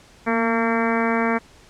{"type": "harmonic tone with a mistuned harmonic", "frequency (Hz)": 228, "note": "A#3", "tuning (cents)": -38, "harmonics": [1, 2, 3, 4, 5, 6, 7, 8, 9, 10], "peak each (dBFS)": [-22, -25, -27, -28, -29, -30, -30, -31, -32, -32], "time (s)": [0.26, 1.39], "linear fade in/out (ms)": 20, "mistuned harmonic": 1, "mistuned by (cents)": 33, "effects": ["pink hiss -50 dBFS RMS until 1.69 s", "low-pass 8000 Hz 12 dB/octave"]}